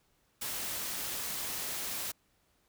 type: noise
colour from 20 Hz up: white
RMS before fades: -37 dBFS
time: 0.41-2.12 s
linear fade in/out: 10 ms
effects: pink hiss -72 dBFS RMS until 2.68 s